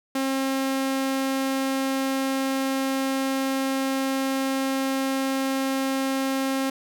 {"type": "tone", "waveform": "sawtooth", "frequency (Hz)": 268.1, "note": "C4", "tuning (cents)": 42, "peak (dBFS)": -19, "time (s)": [0.15, 6.7], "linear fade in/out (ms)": 5, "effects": []}